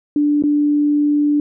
sine tone with dropouts, 293.7 Hz, D4, in tune, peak -12 dBFS, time 0.16-1.4 s, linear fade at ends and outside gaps 2 ms, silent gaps 0.424-0.437 s, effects none

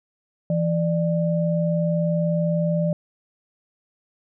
sine tone pair together, 166.86 / 594 Hz, E3 / D5, +21 / +20 cents, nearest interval octave + minor seventh, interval 2199 cents, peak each -20 / -24 dBFS, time 0.5-2.93 s, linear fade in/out 2 ms, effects none

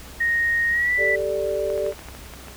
sine tone with pitch glide, 1864.7 to 1975.6 Hz, A#6 to B6, 0 to 0 cents, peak -18 dBFS, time 0.2-1.16 s, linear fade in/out 10 ms, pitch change +100 cents, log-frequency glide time 0.7-0.93 s
sine chord, G suspended second, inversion none, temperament equal, 392 / 440 / 587.3 Hz, G4 / A4 / D5, 0 / 0 / 0 cents, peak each -27 / -27 / -24 dBFS, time 0.97-1.94 s, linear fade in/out 50 ms
clicks, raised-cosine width 0.5 ms, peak -23 dBFS, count 9, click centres 1.702 / 1.778 / 1.864 / 1.924 / 1.992 / 2.086 / 2.15 / 2.337 / 2.483 s
effects added 64 Hz sine -42 dBFS peak until 2.56 s + pink hiss -42 dBFS RMS until 2.56 s

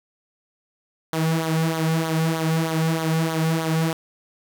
sawtooth tone with flanger, 161.4 Hz, E3, 36 cents flat, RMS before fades -22 dBFS, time 1.13-3.93 s, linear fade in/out 0 ms, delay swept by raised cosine 0.38 to 3.18 ms, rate 3.2 Hz, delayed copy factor -0.65, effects 8-bit

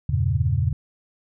sine chord, E diminished seventh, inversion none, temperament equal, 82.41 / 98 / 116.54 / 138.59 Hz, E2 / G2 / Bb2 / Db3, 0 / 0 / 0 / 0 cents, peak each -24 dBFS, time 0.09-0.73 s, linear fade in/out 5 ms, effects none

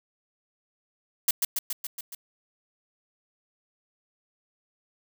blue noise with echo, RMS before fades -21 dBFS, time 1.28-1.31 s, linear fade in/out 5 ms, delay 140 ms, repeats 6, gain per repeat -3 dB, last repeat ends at 2.15 s, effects none

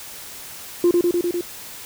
sine tone with echo, 349.2 Hz, F4, in tune, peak -10 dBFS, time 0.84-0.91 s, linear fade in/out 2 ms, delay 100 ms, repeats 5, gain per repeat -2 dB, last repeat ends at 1.41 s, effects tanh soft clip ceiling -10 dBFS + white hiss -37 dBFS RMS until 1.85 s

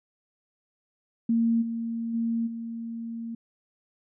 sine tone with level steps, 230 Hz, A#3, 23 cents flat, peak -20 / -28 / -24 / -32 dBFS, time 1.29-3.35 s, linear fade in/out 5 ms, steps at 1.61 / 2.13 / 2.46 s, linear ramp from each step 20 ms, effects none

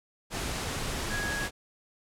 sine tone in noise, 1661.2 Hz, G#6, in tune, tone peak -32 dBFS, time 1.09-1.49 s, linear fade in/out 50 ms, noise pink, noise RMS -33 dBFS, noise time 0.3-1.51 s, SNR -2 dB, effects low-pass 10000 Hz 12 dB/octave

